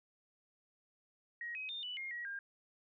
sine tone with pitch steps, 1890 / 2533 / 3625 / 2968 / 2132 / 1910 / 1606 Hz, A#6 / D#7 / A#7 / F#7 / C7 / A#6 / G6, +23 / +30 / -49 / +5 / +32 / +42 / +41 cents, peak -40 dBFS, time 1.41-2.39 s, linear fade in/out 2 ms, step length 140 ms, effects none

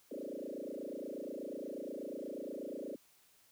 sine tone with frequency modulation, 415.2 Hz, G#4, in tune, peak -40 dBFS, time 0.11-2.96 s, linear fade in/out 5 ms, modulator 28.3 Hz, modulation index 6, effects white hiss -67 dBFS RMS until 3.51 s

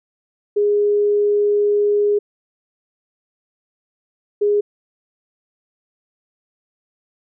sine tone pair in turn, 412.6 / 412.6 Hz, G#4 / G#4, -11 / -11 cents, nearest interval unison, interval 0 cents, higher neither, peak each -13 dBFS, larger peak neither, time 0.56-2.19 / 4.41-4.61 s, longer first, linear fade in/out 10 ms, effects none

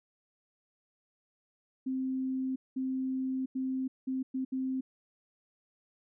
sine tone bursts at uneven times, 261.6 Hz, C4, in tune, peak -30 dBFS, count 6, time 1.86-2.56 / 2.76-3.46 / 3.55-3.88 / 4.07-4.23 / 4.34-4.45 / 4.52-4.81 s, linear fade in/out 10 ms, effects none

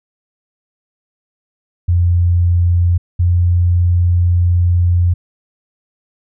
sine tone pair in turn, 87.31 / 87.87 Hz, F2 / F2, 0 / +11 cents, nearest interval unison, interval 11 cents, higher second, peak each -9 dBFS, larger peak neither, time 1.88-2.98 / 3.19-5.14 s, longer second, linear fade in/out 10 ms, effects none

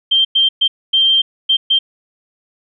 sine tone bursts at uneven times, 3156 Hz, G7, 11 cents sharp, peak -9 dBFS, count 6, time 0.11-0.25 / 0.35-0.49 / 0.61-0.68 / 0.93-1.22 / 1.49-1.57 / 1.7-1.79 s, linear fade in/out 10 ms, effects none

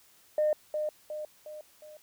sine tone with echo, 608 Hz, D#5, 40 cents flat, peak -22 dBFS, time 0.38-0.53 s, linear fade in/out 2 ms, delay 360 ms, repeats 4, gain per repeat -6 dB, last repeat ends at 1.97 s, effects tanh soft clip ceiling -19 dBFS + white hiss -61 dBFS RMS until 2.02 s

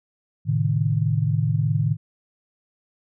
sine tone cluster, 110 / 134.5 / 153.6 Hz, A2 / C3 / D#3, 0 / +48 / -22 cents, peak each -22 / -25 / -22 dBFS, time 0.45-1.97 s, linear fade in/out 50 ms, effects none

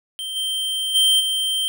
square tone with level steps, 3136 Hz, G7, in tune, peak -27 / -22 / -14 / -20 dBFS, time 0.19-1.68 s, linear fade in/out 0 ms, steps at 0.35 / 0.94 / 1.19 s, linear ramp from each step 20 ms, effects none

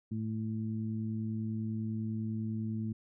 harmonic tone, 110 Hz, A2, in tune, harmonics 1 / 2 / 3, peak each -36 / -35 / -47 dBFS, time 0.11-2.93 s, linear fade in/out 10 ms, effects none

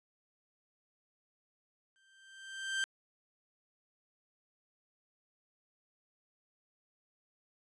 30% pulse tone with exponential growth, 1568 Hz, G6, in tune, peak -27 dBFS, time 1.96-2.84 s, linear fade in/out 0 ms, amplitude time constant 190 ms, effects resampled to 22050 Hz

